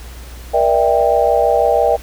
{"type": "chord", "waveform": "sine", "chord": "E half-diminished seventh", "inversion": "second", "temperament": "just", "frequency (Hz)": [474.7, 593.3, 659.3, 791.1], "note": ["Bb4", "D5", "E5", "G5"], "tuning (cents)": [31, 18, 0, 16], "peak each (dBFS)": -16, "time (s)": [0.53, 1.97], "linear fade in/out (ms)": 20, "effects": ["added 60 Hz sine -31 dBFS peak until 2.02 s", "pink hiss -39 dBFS RMS until 2.02 s"]}